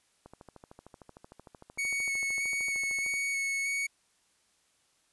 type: click train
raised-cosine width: 1 ms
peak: -34 dBFS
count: 39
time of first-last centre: 0.26-3.139 s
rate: 13.2 Hz
type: tone with vibrato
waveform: 45% pulse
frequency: 2217 Hz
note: C#7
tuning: in tune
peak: -29 dBFS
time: 1.78-3.87 s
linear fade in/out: 10 ms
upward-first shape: square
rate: 1.6 Hz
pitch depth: 10 cents each way
effects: white hiss -70 dBFS RMS until 5.12 s + resampled to 24000 Hz